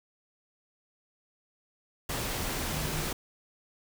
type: tone in noise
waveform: sine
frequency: 152.7 Hz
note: D#3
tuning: 32 cents flat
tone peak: -38 dBFS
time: 2.72-3.03 s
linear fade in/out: 5 ms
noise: pink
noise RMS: -33 dBFS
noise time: 2.09-3.13 s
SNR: -8 dB
effects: none